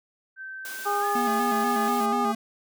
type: tone with pitch glide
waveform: sine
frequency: 1549 to 1708.8 Hz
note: G6 to G#6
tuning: -21 to +49 cents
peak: -35 dBFS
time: 0.36-1.92 s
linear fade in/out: 50 ms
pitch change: +170 cents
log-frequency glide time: 1-1.05 s
type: high-pass noise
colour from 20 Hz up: white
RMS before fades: -39 dBFS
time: 0.65-2.06 s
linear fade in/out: 0 ms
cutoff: 200 Hz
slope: 48 dB/octave
type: harmonic tone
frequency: 407.5 Hz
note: G#4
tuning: 33 cents flat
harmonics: 1 / 2 / 3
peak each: -30 / -26 / -27 dBFS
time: 0.85-2.33 s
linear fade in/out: 20 ms
type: tone with vibrato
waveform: square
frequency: 233.4 Hz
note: A#3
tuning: 2 cents sharp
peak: -28 dBFS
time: 1.15-2.35 s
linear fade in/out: 5 ms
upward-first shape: square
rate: 4.1 Hz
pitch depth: 67 cents each way
effects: none